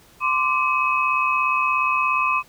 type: tone cluster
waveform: sine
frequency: 1034 / 1171 / 2549 Hz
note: C6 / D6 / D#7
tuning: -21 / -5 / +41 cents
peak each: -22 dBFS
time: 0.2-2.43 s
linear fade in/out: 50 ms
effects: pink hiss -52 dBFS RMS until 2.48 s